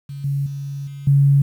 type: tone with level steps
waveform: sine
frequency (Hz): 140.1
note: C#3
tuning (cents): +19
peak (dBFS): -28 / -18 / -25 / -30 / -10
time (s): 0.09-1.42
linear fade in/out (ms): 5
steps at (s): 0.24 / 0.46 / 0.87 / 1.07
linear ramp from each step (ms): 5
effects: 8-bit